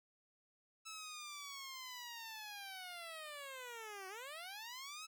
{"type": "linear two-way sweep", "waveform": "10% pulse", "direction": "down then up", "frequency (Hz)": [1315, 370, 1315], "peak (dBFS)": -39, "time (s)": [0.85, 5.07], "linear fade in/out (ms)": 20, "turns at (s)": 4.08, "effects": []}